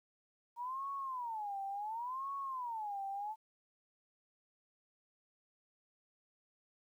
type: tone with vibrato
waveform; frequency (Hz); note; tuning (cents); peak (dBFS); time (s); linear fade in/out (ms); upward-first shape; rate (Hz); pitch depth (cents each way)
sine; 932.3; A#5; 0; -38; 0.56-3.36; 50; sine; 0.7; 300
effects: 12-bit